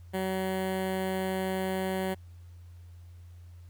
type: tone with notch filter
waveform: 15% pulse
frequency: 188.7 Hz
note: F#3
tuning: 34 cents sharp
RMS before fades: -31 dBFS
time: 0.13-2.15 s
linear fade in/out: 20 ms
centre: 5500 Hz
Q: 0.96
effects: added 87 Hz sine -46 dBFS peak until 3.69 s + pink hiss -67 dBFS RMS until 3.69 s